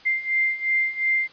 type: beating tone pair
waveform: sine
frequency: 2093 / 2095.8 Hz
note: C7 / C7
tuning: 0 / +2 cents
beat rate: 2.8 Hz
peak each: -25 / -22 dBFS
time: 0.05-1.28 s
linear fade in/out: 20 ms
effects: white hiss -49 dBFS RMS until 1.32 s + resampled to 11025 Hz